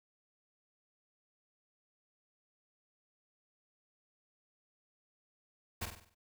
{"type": "noise with echo", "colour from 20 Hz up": "pink", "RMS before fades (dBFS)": -38, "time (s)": [5.81, 5.86], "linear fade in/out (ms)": 10, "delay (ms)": 48, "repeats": 6, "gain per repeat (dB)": -6, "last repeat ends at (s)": 6.148, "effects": ["noise-tail reverb RT60 0.1 s tail -23 dB re dry"]}